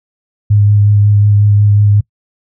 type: tone with vibrato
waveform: sine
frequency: 103.2 Hz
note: G#2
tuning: 10 cents flat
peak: -5 dBFS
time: 0.5-2.01 s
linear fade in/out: 10 ms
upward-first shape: sine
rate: 5.5 Hz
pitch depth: 15 cents each way
effects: noise-tail reverb RT60 0.1 s tail -23 dB re dry